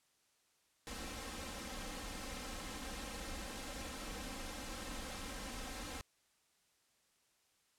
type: noise with comb filter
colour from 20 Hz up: pink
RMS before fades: -45 dBFS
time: 0.87-6.01 s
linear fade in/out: 0 ms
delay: 3.8 ms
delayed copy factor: +0.7
effects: white hiss -75 dBFS RMS until 7.78 s + low-pass 10000 Hz 12 dB/octave